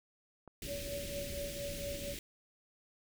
click, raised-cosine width 1 ms, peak -37 dBFS, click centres 0.477 s
pink band-stop noise, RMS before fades -43 dBFS, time 0.62-2.19 s, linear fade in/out 2 ms, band 430 to 2100 Hz, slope 24 dB/octave
sine tone with tremolo, 568 Hz, C#5, 42 cents sharp, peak -37 dBFS, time 0.66-2.15 s, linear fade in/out 50 ms, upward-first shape triangle, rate 4.3 Hz, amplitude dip 75%
effects none

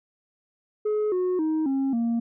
sine tone with pitch steps, 424.3 / 365.1 / 314.2 / 270.4 / 232.7 Hz, G#4 / F#4 / D#4 / C#4 / A#3, +37 / -23 / +17 / -43 / -3 cents, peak -19 dBFS, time 0.85-2.2 s, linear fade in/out 10 ms, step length 270 ms, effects tanh soft clip ceiling -21 dBFS

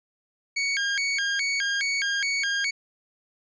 sawtooth tone with vibrato, 1900 Hz, A#6, 33 cents sharp, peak -20 dBFS, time 0.56-2.71 s, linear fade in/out 10 ms, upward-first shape square, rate 2.4 Hz, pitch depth 280 cents each way, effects resampled to 16000 Hz

